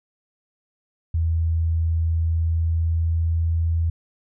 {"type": "tone with pitch glide", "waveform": "sine", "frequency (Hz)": [82, 82.71], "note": ["E2", "E2"], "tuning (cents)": [-9, 6], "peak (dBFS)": -18, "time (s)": [1.14, 3.9], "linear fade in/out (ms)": 5, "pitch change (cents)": 15, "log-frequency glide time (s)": [2.14, 3.73], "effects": []}